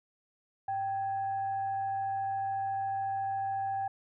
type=tone with frequency modulation; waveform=sine; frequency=782 Hz; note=G5; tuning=4 cents flat; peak=-30 dBFS; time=0.68-3.88 s; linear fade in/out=5 ms; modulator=886 Hz; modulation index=0.22; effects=none